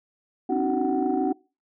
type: tone cluster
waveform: sine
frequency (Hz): 260.9 / 285.4 / 313.2 / 374.6 / 747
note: C4 / D4 / D#4 / F#4 / F#5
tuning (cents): -5 / -49 / +11 / +21 / +16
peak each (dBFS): -27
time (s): 0.49-1.33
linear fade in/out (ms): 10
effects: noise-tail reverb RT60 0.3 s tail -23 dB re dry + tanh soft clip ceiling -13 dBFS